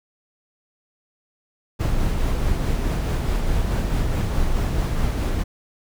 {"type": "noise with tremolo", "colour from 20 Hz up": "brown", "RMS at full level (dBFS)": -20, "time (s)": [1.79, 5.44], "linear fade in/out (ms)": 20, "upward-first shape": "sine", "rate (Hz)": 4.7, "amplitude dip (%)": 25, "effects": []}